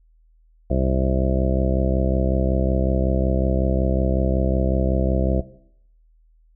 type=harmonic tone; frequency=65.41 Hz; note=C2; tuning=in tune; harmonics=1 / 2 / 3 / 4 / 5 / 6 / 7 / 8 / 9 / 10; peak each=-21 / -25 / -26 / -33 / -28 / -31 / -38 / -28 / -32 / -29 dBFS; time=0.7-5.41 s; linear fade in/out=5 ms; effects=noise-tail reverb RT60 0.7 s tail -17 dB re dry + added 40 Hz sine -53 dBFS peak until 6.55 s